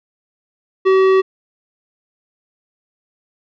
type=tone with tanh clipping; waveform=triangle; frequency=380.7 Hz; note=F#4; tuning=49 cents sharp; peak=-11 dBFS; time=0.85-1.22 s; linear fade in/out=20 ms; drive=18 dB; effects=none